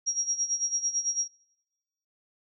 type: tone with tremolo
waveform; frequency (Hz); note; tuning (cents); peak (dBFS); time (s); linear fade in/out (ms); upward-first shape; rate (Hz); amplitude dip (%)
sine; 5650; F8; +19; -23; 0.06-1.28; 20; sine; 9; 80
effects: noise-tail reverb RT60 1.0 s tail -25 dB re dry